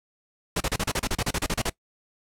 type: noise bursts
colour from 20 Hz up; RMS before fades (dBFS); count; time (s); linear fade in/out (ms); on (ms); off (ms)
pink; -25; 15; 0.56-1.697; 5; 45; 33
effects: noise-tail reverb RT60 0.1 s tail -21 dB re dry + low-pass 11000 Hz 12 dB/octave